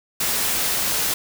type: noise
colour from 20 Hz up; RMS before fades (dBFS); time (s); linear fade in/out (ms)
white; -22; 0.2-1.14; 5
effects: none